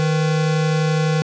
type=tone pair together; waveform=square; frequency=155.56 / 498.5 Hz; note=D#3 / B4; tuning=0 / +16 cents; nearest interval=octave + minor sixth; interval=2016 cents; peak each=-17 / -26 dBFS; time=0-1.22 s; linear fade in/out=0 ms; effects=resampled to 16000 Hz + 7-bit